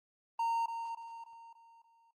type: tone with echo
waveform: triangle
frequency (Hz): 921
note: A#5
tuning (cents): -21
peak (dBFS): -28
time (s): 0.39-0.66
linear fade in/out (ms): 5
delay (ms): 290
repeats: 5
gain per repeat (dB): -7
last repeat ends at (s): 2.11
effects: noise-tail reverb RT60 0.1 s tail -18 dB re dry + Opus 32 kbps